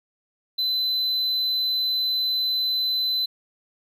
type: tone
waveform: triangle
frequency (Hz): 4030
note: B7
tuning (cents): +34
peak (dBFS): -20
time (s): 0.58-3.26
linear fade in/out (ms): 10
effects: none